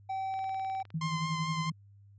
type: tone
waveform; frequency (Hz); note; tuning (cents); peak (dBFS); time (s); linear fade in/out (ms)
triangle; 769; G5; -33; -30; 0.09-0.83; 10
type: click train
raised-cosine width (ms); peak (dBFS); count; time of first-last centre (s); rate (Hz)
0.3; -36; 12; 0.34-0.904; 19.5
type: tone with tremolo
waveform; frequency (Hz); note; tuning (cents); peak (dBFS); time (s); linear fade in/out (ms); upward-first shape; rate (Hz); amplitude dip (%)
sine; 160.2; E3; -49; -29; 0.94-1.72; 5; sine; 11; 70
type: tone with vibrato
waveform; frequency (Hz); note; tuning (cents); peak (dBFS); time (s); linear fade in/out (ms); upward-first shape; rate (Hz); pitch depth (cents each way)
sawtooth; 1046.5; C6; 0; -30; 1.01-1.7; 5; triangle; 4.6; 28
effects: added 100 Hz sine -54 dBFS peak until 2.18 s + resampled to 16000 Hz